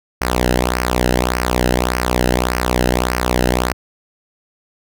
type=tone with flanger; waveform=sawtooth; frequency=61.74 Hz; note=B1; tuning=in tune; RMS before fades=-17 dBFS; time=0.21-3.73 s; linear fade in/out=5 ms; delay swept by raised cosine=0.27 to 0.89 ms; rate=1.7 Hz; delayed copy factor=-0.75; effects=none